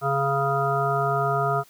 harmonic tone, 138.59 Hz, C#3, in tune, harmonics 1 / 3 / 5 / 7 / 9 / 10, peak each -27 / -28 / -25 / -33 / -26 / -32 dBFS, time 0.01-1.64 s, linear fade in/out 50 ms, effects white hiss -55 dBFS RMS until 1.69 s

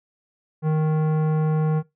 sine tone with tanh clipping, 155.56 Hz, D#3, in tune, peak -20 dBFS, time 0.62-1.83 s, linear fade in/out 50 ms, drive 15 dB, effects noise-tail reverb RT60 0.2 s tail -20 dB re dry

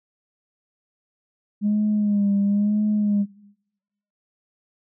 sine tone with vibrato, 205.7 Hz, G#3, 16 cents flat, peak -16 dBFS, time 1.61-3.26 s, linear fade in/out 50 ms, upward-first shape sine, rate 1 Hz, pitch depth 49 cents each way, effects noise-tail reverb RT60 0.9 s tail -20 dB re dry + tanh soft clip ceiling -14 dBFS

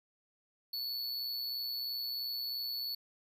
square tone with amplitude modulation, 4435 Hz, C#8, in tune, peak -34 dBFS, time 0.73-2.95 s, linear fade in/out 5 ms, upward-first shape sine, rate 123 Hz, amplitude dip 45%, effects none

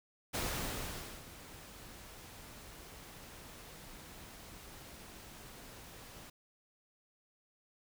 pink noise with ADSR envelope, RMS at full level -36 dBFS, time 0.33-6.3 s, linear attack 21 ms, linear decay 860 ms, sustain -16 dB, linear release 5 ms, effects none

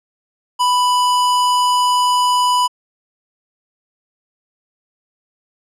square tone, 991 Hz, B5, 6 cents sharp, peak -13 dBFS, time 0.59-2.68 s, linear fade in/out 20 ms, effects low-pass 10000 Hz 12 dB/octave

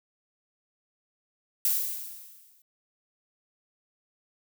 violet noise with exponential decay, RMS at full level -23 dBFS, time 1.65-2.62 s, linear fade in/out 2 ms, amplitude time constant 210 ms, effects none

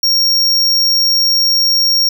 square tone, 5560 Hz, F8, 9 cents flat, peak -10 dBFS, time 0.03-2.09 s, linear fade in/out 5 ms, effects none

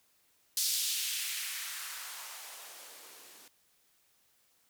violet noise with band-pass filter sweep, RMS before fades -38 dBFS, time 0.57-3.48 s, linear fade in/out 2 ms, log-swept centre 4800 to 270 Hz, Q 1.5, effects white hiss -70 dBFS RMS until 4.69 s

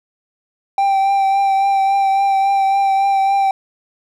triangle tone with vibrato, 784 Hz, G5, in tune, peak -10 dBFS, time 0.78-3.51 s, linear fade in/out 2 ms, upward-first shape triangle, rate 3.6 Hz, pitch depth 23 cents each way, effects none

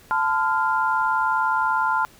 sine chord, F major, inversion first, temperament equal with one note detuned, 880 / 1019.7 / 1396.9 Hz, A5 / C6 / F6, 0 / -45 / 0 cents, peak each -23 dBFS, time 0.11-2.05 s, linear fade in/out 0 ms, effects pink hiss -51 dBFS RMS until 2.19 s

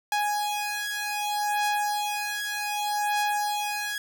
sawtooth beating tone pair, 830.6 / 831.25 Hz, G#5 / G#5, 0 / +1 cents, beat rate 0.65 Hz, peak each -25 dBFS, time 0.12-3.98 s, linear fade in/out 2 ms, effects 9-bit

